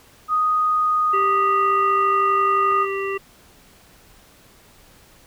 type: tone with pitch glide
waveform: sine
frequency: 1244.5 to 1227.4 Hz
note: D#6 to D#6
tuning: 0 to -24 cents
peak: -16 dBFS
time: 0.28-2.87 s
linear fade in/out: 50 ms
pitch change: -24 cents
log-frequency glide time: 0.52-2.22 s
type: harmonic tone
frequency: 392 Hz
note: G4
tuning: in tune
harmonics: 1 / 3 / 5 / 7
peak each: -24 / -29 / -32 / -32 dBFS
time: 1.13-3.18 s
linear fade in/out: 10 ms
type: clicks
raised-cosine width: 0.5 ms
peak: -25 dBFS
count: 2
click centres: 2.713 / 2.721 s
effects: pink hiss -51 dBFS RMS until 5.26 s